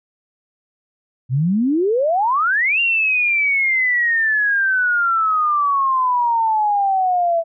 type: exponential two-way sweep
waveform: sine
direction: up then down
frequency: 120 to 2794 to 658 Hz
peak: -14 dBFS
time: 1.29-7.44 s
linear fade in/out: 50 ms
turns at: 2.8 s
effects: none